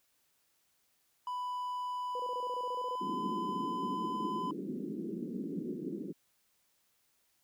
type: tone with pitch glide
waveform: triangle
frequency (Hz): 993 to 1010.9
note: B5 to B5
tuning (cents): +9 to +40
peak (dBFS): -33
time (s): 1.27-4.51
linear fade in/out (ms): 2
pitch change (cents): +31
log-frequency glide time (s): 2.68-3.11
type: tone bursts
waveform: sine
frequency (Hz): 496.6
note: B4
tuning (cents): +9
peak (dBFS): -38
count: 12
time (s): 2.15-2.955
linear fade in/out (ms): 2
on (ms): 46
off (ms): 23
type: band-pass noise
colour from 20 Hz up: pink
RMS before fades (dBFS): -39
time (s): 3-6.13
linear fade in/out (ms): 20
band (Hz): 180 to 390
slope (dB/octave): 48
effects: white hiss -74 dBFS RMS until 7.43 s

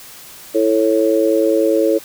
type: chord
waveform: sine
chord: A major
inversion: second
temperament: just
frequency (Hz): 330 / 440 / 550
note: E4 / A4 / C#5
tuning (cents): +2 / 0 / -14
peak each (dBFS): -16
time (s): 0.54-1.99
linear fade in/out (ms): 20
effects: white hiss -38 dBFS RMS until 2.04 s

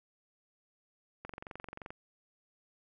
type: click train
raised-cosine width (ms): 0.5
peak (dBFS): -28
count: 16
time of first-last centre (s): 1.25-1.905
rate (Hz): 22.9
effects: none

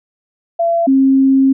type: tone pair in turn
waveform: sine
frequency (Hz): 676 / 268.3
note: E5 / C4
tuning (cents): +43 / +44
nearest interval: octave + major third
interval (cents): 1599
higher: first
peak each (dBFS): -11 / -7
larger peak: second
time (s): 0.59-0.87 / 0.87-1.53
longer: second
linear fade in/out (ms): 10
effects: none

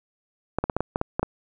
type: clicks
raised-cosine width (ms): 1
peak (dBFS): -9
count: 9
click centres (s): 0.586 / 0.64 / 0.698 / 0.766 / 0.806 / 0.959 / 1.014 / 1.195 / 1.23
effects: none

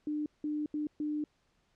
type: tone bursts at uneven times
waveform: sine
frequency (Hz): 300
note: D4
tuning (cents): +37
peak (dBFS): -31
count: 4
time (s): 0.07-0.26 / 0.44-0.66 / 0.74-0.87 / 1-1.24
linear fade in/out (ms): 2
effects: pink hiss -73 dBFS RMS until 1.75 s + low-pass 6000 Hz 12 dB/octave

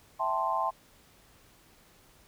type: chord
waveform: sine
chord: A minor seventh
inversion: second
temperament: equal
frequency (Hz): 659.3 / 784 / 880 / 1046.5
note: E5 / G5 / A5 / C6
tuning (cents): 0 / 0 / 0 / 0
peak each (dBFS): -34 / -34 / -32 / -30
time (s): 0.19-0.71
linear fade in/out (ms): 20
effects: pink hiss -60 dBFS RMS until 2.27 s

